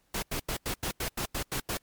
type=noise bursts; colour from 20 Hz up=pink; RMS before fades=-32 dBFS; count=10; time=0.14-1.773 s; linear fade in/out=5 ms; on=85 ms; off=87 ms; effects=pink hiss -70 dBFS RMS until 1.82 s + MP3 96 kbps